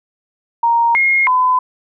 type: tone with pitch steps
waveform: sine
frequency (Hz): 933 / 2146 / 1011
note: A#5 / C7 / B5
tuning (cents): +1 / +43 / +40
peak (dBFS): -10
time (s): 0.63-1.59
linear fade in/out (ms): 5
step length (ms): 320
effects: none